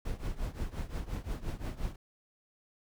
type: noise with tremolo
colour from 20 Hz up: brown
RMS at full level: -33 dBFS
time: 0.05-1.96 s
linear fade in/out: 5 ms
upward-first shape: triangle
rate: 5.7 Hz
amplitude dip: 90%
effects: none